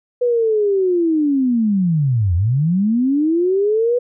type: linear two-way sweep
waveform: sine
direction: down then up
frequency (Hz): 495.6 to 82 to 495.6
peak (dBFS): -13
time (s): 0.21-3.99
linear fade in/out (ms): 10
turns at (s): 2.35
effects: none